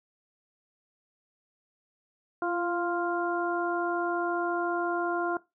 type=harmonic tone with a mistuned harmonic; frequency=349.2 Hz; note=F4; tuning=in tune; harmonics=1 / 2 / 3 / 4; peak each=-30 / -32 / -35 / -34 dBFS; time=2.42-5.37 s; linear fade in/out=2 ms; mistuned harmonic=1; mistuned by=-26 cents; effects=noise-tail reverb RT60 0.2 s tail -18 dB re dry